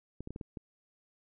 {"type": "clicks", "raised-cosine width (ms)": 3, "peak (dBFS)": -28, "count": 6, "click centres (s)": [0.206, 0.274, 0.306, 0.361, 0.412, 0.572], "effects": []}